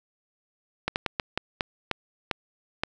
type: slowing click train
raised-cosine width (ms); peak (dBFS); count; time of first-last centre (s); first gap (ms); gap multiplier
0.3; -9; 9; 0.88-2.835; 79; 1.31
effects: none